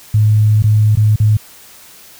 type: tone with dropouts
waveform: sine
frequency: 106.9 Hz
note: A2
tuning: 49 cents flat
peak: -7 dBFS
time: 0.14-1.37 s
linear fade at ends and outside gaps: 5 ms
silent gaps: 0.624-0.639 / 0.954-0.971 / 1.16-1.2 s
effects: white hiss -40 dBFS RMS until 2.19 s